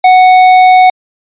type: tone with hard clipping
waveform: triangle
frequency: 740 Hz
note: F#5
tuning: in tune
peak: -3 dBFS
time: 0.04-0.9 s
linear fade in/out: 5 ms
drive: 12 dB
effects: resampled to 8000 Hz